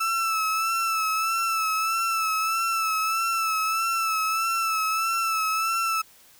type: tone with vibrato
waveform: 35% pulse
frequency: 1318.5 Hz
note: E6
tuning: in tune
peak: -21 dBFS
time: 0-6.02 s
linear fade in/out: 10 ms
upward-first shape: sine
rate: 1.6 Hz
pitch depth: 39 cents each way
effects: white hiss -54 dBFS RMS until 6.39 s